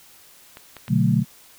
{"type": "clicks", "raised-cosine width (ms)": 0.3, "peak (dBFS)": [-23, -22, -19], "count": 3, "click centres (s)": [0.571, 0.767, 0.881]}
{"type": "chord", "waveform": "sine", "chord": "B minor seventh", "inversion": "none", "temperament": "equal", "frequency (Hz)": [123.47, 146.83, 185, 220], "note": ["B2", "D3", "F#3", "A3"], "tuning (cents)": [0, 0, 0, 0], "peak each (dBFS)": [-21, -21, -21, -22], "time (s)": [0.88, 1.25], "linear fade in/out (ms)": 50}
{"effects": ["white hiss -50 dBFS RMS until 1.58 s"]}